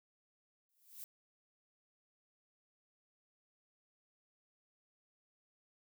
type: noise with exponential growth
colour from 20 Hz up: violet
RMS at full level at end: -45 dBFS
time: 0.69-1.04 s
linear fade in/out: 1 ms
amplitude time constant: 74 ms
effects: none